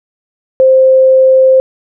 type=tone; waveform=sine; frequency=524 Hz; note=C5; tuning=2 cents sharp; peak=-3 dBFS; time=0.6-1.6 s; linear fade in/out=0 ms; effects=none